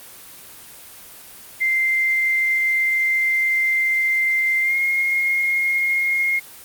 sine tone with pitch glide, 2088 to 2143 Hz, C7 to C7, -4 to +41 cents, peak -16 dBFS, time 1.6-6.4 s, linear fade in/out 20 ms, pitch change +45 cents, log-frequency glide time 4.62-4.76 s, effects white hiss -41 dBFS RMS until 6.64 s + Opus 24 kbps

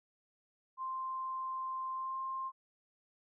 sine tone with pitch glide, 1046.5 to 1056.8 Hz, C6 to C6, 0 to +17 cents, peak -36 dBFS, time 0.77-2.52 s, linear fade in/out 50 ms, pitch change +17 cents, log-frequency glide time 1.92-2.18 s, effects none

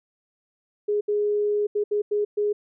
sine tone bursts at uneven times, 415.3 Hz, G#4, in tune, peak -20 dBFS, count 6, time 0.88-1.01 / 1.08-1.67 / 1.75-1.84 / 1.91-2.02 / 2.11-2.25 / 2.37-2.53 s, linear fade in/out 10 ms, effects none

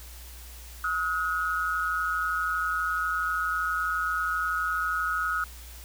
sine tone pair together, 1275.7 / 1448 Hz, D#6 / F#6, +43 / -38 cents, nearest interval major second, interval 219 cents, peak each -28 / -28 dBFS, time 0.84-5.44 s, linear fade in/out 2 ms, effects added 60 Hz sine -43 dBFS peak until 5.84 s + white hiss -48 dBFS RMS until 5.84 s

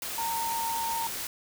sine tone in noise, 918 Hz, A#5, 27 cents flat, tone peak -29 dBFS, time 0.18-1.07 s, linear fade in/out 2 ms, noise white, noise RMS -35 dBFS, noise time 0.02-1.27 s, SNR +3 dB, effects none

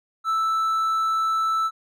triangle tone, 1318.5 Hz, E6, in tune, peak -18 dBFS, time 0.24-1.71 s, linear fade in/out 50 ms, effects none

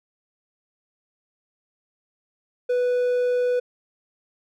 triangle tone, 493.9 Hz, B4, in tune, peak -17 dBFS, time 2.69-3.6 s, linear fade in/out 10 ms, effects none

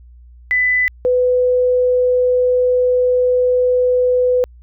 sine tone pair in turn, 1998 / 499.5 Hz, B6 / B4, +20 / +20 cents, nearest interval 2 octaves, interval 2400 cents, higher first, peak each -12 / -11 dBFS, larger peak second, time 0.51-0.88 / 1.05-4.44 s, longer second, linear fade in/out 0 ms, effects added 60 Hz sine -39 dBFS peak until 4.62 s

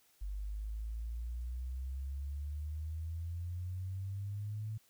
sine exponential sweep, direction up, 48.7 to 110 Hz, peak -37 dBFS, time 0.21-4.78 s, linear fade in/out 10 ms, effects white hiss -69 dBFS RMS until 4.89 s

